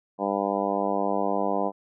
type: harmonic tone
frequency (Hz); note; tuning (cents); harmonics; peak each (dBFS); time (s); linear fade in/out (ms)
99.6; G2; +28; 2 / 3 / 4 / 5 / 6 / 7 / 8 / 9 / 10; -32 / -32 / -33 / -31 / -31 / -30 / -32 / -35 / -34; 0.18-1.72; 50
effects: none